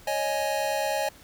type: chord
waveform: square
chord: C# suspended second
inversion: none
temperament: just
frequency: 554.4 / 623.7 / 831.5 Hz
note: C#5 / D#5 / G#5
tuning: 0 / +4 / +2 cents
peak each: -31 / -30 / -30 dBFS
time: 0.07-1.09 s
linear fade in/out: 5 ms
effects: pink hiss -52 dBFS RMS until 1.23 s